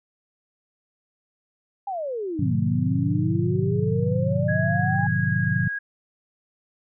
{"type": "exponential two-way sweep", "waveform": "sine", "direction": "down then up", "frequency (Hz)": [823, 217.3, 823], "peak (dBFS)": -26, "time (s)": [1.87, 5.07], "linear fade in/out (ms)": 5, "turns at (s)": 2.56}
{"type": "chord", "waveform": "sine", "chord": "G# diminished seventh", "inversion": "none", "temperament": "just", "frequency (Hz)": [103.83, 124.59, 149.51, 179.41], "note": ["G#2", "B2", "D3", "F3"], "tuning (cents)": [0, 16, 31, 47], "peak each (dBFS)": -26, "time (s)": [2.39, 5.68], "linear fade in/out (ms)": 5}
{"type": "tone with pitch glide", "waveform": "sine", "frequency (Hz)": [1661.2, 1644], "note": ["G#6", "G#6"], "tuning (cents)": [0, -18], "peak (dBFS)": -26, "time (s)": [4.48, 5.79], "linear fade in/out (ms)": 10, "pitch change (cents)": -18, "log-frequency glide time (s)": [4.64, 5.48]}
{"effects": []}